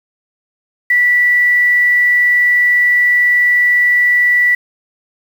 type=tone with quantisation; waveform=sine; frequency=1959 Hz; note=B6; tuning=15 cents flat; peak=-8 dBFS; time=0.9-4.55 s; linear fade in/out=5 ms; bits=6; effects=none